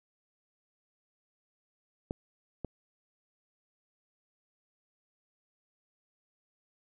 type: clicks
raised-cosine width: 2 ms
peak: -20 / -22 dBFS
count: 2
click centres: 2.109 / 2.647 s
effects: none